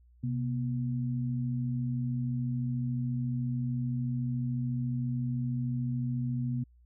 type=tone pair together; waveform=sine; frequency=128.2 / 242 Hz; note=C3 / B3; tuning=-35 / -35 cents; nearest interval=major seventh; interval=1100 cents; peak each=-30 / -34 dBFS; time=0.23-6.64 s; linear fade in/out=10 ms; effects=added 60 Hz sine -57 dBFS peak until 6.85 s